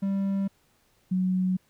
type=tone pair in turn; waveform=triangle / sine; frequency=196 / 185 Hz; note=G3 / F#3; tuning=0 / 0 cents; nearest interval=minor second; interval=100 cents; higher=first; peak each=-22 dBFS; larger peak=neither; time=0.02-0.48 / 1.11-1.57 s; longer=neither; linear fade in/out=10 ms; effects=pink hiss -66 dBFS RMS until 1.69 s